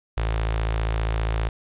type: tone with notch filter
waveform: sawtooth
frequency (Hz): 55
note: A1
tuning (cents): 0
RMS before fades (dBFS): -24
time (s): 0.17-1.49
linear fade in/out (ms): 5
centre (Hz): 230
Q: 0.79
effects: resampled to 8000 Hz + 9-bit